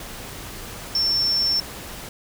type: tone in noise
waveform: sine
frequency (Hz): 5410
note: E8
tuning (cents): +44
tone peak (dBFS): -18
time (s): 0.95-1.6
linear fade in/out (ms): 2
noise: pink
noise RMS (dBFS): -36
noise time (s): 0-2.09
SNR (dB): +15
effects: none